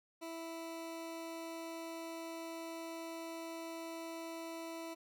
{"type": "tone", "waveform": "20% pulse", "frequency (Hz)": 329.6, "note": "E4", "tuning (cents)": 0, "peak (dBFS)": -38, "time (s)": [0.21, 4.95], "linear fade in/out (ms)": 20, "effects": []}